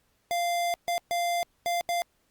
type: tone bursts at uneven times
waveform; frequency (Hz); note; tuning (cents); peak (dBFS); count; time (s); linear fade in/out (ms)
square; 694; F5; -11; -26; 5; 0.31-0.74 / 0.88-0.98 / 1.11-1.43 / 1.66-1.81 / 1.89-2.02; 0
effects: pink hiss -70 dBFS RMS until 2.3 s + Opus 48 kbps